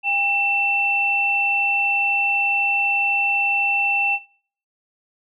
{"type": "tone pair together", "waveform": "sine", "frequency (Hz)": [800, 2682], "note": ["G5", "E7"], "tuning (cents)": [35, 29], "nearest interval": "octave + major sixth", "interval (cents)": 2094, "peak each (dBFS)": [-25, -18], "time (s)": [0.03, 4.19], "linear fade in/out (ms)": 50, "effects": ["noise-tail reverb RT60 0.5 s tail -20 dB re dry"]}